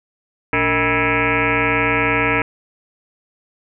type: tone with frequency modulation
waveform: sine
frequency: 1314 Hz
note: E6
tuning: 6 cents flat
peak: -14 dBFS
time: 0.53-2.42 s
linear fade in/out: 2 ms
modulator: 171 Hz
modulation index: 6.9
effects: none